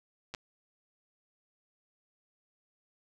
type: clicks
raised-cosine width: 0.2 ms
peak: -22 dBFS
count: 2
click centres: 0.34 / 0.348 s
effects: none